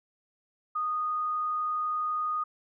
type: tone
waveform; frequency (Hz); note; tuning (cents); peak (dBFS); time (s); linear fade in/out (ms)
sine; 1236; D#6; -12; -27; 0.75-2.44; 10
effects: none

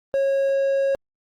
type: tone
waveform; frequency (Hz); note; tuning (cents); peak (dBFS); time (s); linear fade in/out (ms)
triangle; 547; C#5; -23; -16; 0.14-0.95; 0
effects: Opus 24 kbps

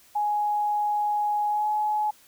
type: tone with pitch glide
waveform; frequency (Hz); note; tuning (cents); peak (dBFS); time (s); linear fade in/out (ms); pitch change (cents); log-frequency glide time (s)
sine; 834 to 846.6; G#5 to G#5; +7 to +33; -22; 0.15-2.11; 10; +26; 1.49-1.67
effects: white hiss -56 dBFS RMS until 2.27 s

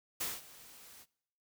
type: noise with ADSR envelope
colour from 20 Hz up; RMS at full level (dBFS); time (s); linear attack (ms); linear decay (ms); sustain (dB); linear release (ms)
white; -35; 0.2-1.06; 11; 200; -20; 44
effects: noise-tail reverb RT60 0.8 s tail -24 dB re dry

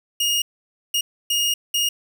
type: tone bursts at uneven times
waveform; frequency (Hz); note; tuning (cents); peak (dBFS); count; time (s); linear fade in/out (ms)
sawtooth; 2856; F7; +38; -15; 4; 0.2-0.42 / 0.94-1.01 / 1.3-1.54 / 1.74-1.89; 5
effects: none

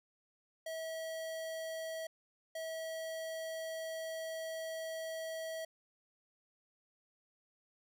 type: tone bursts at uneven times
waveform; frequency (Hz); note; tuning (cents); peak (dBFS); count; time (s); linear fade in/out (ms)
square; 646; E5; -35; -40; 2; 0.66-2.07 / 2.55-5.65; 5
effects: none

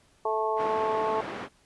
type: harmonic tone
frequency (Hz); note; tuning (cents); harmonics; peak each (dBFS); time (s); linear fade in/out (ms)
218.6; A3; -11; 2 / 3 / 4 / 5; -29 / -32 / -29 / -32; 0.25-1.21; 5
type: band-pass noise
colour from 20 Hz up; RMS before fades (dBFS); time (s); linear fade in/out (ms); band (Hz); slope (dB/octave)
pink; -37; 0.56-1.49; 50; 220 to 2000; 12
effects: pink hiss -63 dBFS RMS until 1.65 s + resampled to 24000 Hz

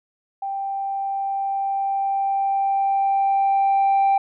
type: tone with level ramp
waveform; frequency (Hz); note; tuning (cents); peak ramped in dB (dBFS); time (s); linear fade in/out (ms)
sine; 786; G5; +4; -24 to -12; 0.42-4.18; 5
effects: tanh soft clip ceiling -13 dBFS

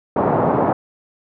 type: band-pass noise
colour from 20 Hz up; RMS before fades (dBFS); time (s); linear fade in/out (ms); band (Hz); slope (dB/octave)
white; -17; 0.16-0.73; 5; 110 to 880; 24
effects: none

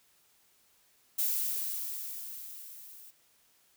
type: noise with level ramp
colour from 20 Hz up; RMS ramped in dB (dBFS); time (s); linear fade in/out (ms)
violet; -29 to -52; 1.18-3.11; 10
effects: white hiss -67 dBFS RMS until 3.76 s

